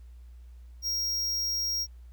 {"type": "tone", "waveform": "square", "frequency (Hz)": 5600, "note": "F8", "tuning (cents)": 4, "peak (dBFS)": -28, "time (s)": [0.82, 1.87], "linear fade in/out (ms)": 50, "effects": ["added 60 Hz sine -45 dBFS peak until 2.12 s", "pink hiss -70 dBFS RMS until 2.12 s"]}